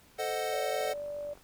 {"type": "chord", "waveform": "square", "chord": "A diminished seventh", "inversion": "none", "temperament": "equal", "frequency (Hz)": [440, 523.3, 622.3, 740], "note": ["A4", "C5", "Eb5", "Gb5"], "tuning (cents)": [0, 0, 0, 0], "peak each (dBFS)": [-37, -39, -37, -36], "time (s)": [0.18, 0.94], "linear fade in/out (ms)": 20}
{"type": "tone with pitch glide", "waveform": "sine", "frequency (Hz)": [572, 584], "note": ["D5", "D5"], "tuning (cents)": [-46, -10], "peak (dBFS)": -35, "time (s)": [0.52, 1.34], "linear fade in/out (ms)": 10, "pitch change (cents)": 36, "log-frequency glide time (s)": [0.72, 1]}
{"type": "click train", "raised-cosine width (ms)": 1, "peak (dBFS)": -40, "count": 28, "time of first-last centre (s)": [0.81, 1.375], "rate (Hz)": 47.8}
{"effects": ["pink hiss -60 dBFS RMS until 1.43 s"]}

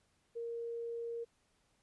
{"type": "tone", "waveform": "sine", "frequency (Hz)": 466.2, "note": "A#4", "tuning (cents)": 0, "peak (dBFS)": -38, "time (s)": [0.35, 1.25], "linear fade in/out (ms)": 20, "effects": ["pink hiss -75 dBFS RMS until 1.82 s", "resampled to 24000 Hz"]}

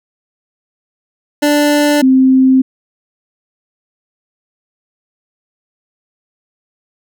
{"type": "tone pair in turn", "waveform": ["25% pulse", "sine"], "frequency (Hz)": [293.7, 261.7], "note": ["D4", "C4"], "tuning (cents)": [0, 0], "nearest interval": "major second", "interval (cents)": 200, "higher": "first", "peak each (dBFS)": -5, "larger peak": "neither", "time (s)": [[1.42, 2.02], [2.02, 2.62]], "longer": "neither", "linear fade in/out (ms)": 10, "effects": []}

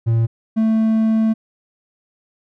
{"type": "tone pair in turn", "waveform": "triangle", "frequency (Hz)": [114.5, 221.3], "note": ["A#2", "A3"], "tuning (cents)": [-31, 10], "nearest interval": "major seventh", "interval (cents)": 1141, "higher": "second", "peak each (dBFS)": -11, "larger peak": "neither", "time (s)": [[0.06, 0.27], [0.56, 1.34]], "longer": "second", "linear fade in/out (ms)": 20, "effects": []}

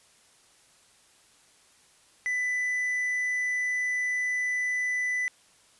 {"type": "tone", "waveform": "triangle", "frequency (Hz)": 1993, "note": "B6", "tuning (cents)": 15, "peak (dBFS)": -24, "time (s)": [2.26, 5.28], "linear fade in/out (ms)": 0, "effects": ["white hiss -60 dBFS RMS until 5.79 s", "resampled to 24000 Hz"]}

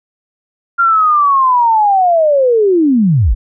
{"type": "linear sweep", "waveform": "sine", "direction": "down", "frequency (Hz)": [1396.9, 36.29], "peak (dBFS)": -7, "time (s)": [0.78, 3.35], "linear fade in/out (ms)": 20, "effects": []}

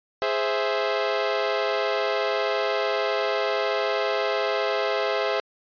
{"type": "chord", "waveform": "sawtooth", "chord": "Ab augmented", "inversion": "none", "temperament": "equal", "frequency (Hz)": [415.3, 523.3, 659.3], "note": ["Ab4", "C5", "E5"], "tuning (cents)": [0, 0, 0], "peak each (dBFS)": -23, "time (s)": [0.22, 5.4], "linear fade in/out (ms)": 0, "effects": ["resampled to 11025 Hz"]}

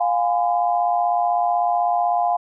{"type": "tone cluster", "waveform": "sine", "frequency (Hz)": [705, 821, 1017], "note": ["F5", "G#5", "C6"], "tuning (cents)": [16, -20, -50], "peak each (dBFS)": [-18, -23, -27], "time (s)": [0, 2.37], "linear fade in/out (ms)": 10, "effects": []}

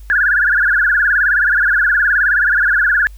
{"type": "tone with vibrato", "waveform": "sine", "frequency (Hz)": 1568, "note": "G6", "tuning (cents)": 0, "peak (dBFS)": -10, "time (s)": [0.1, 3.07], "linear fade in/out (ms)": 0, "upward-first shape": "sine", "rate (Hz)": 19, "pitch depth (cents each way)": 180, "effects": ["added 50 Hz sine -32 dBFS peak until 3.17 s", "white hiss -52 dBFS RMS until 3.17 s"]}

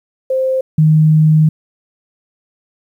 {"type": "tone pair in turn", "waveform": "sine", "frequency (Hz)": [523.3, 155.58], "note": ["C5", "D#3"], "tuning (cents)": [0, 0], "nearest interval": "octave + major sixth", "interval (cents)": 2100, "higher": "first", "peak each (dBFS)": [-12, -6], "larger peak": "second", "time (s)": [[0.3, 0.61], [0.78, 1.49]], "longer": "second", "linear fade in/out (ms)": 5, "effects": ["8-bit"]}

